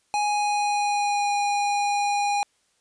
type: tone with pitch glide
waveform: square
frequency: 830.6 to 816.3 Hz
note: G#5 to G#5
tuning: 0 to -30 cents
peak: -22 dBFS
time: 0.14-2.43 s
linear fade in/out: 0 ms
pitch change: -30 cents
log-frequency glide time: 0.25-1.34 s
effects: white hiss -67 dBFS RMS until 2.8 s + resampled to 22050 Hz